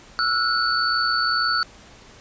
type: tone cluster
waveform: sine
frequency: 1327 / 1449 / 4477 Hz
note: E6 / F#6 / C#8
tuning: +11 / -37 / +16 cents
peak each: -23 dBFS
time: 0.19-1.63 s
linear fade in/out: 0 ms
effects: pink hiss -47 dBFS RMS until 2.2 s + resampled to 16000 Hz